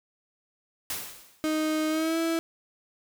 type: noise with exponential decay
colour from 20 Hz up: white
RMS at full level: -30 dBFS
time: 0.9-1.5 s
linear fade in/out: 2 ms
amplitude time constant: 130 ms
type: tone with pitch glide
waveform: 35% pulse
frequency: 311.1 to 329 Hz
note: D#4 to E4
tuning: 0 to -3 cents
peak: -23 dBFS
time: 1.44-2.39 s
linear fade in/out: 0 ms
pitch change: +97 cents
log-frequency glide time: 1.89-2.18 s
effects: none